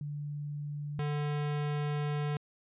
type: tone pair in turn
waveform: sine / square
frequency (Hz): 146.4 / 147.42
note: D3 / D3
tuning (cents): -5 / +7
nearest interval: unison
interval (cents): 12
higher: second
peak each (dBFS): -35 / -31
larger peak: second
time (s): 0.01-0.99 / 0.99-2.37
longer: second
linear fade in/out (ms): 2
effects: resampled to 8000 Hz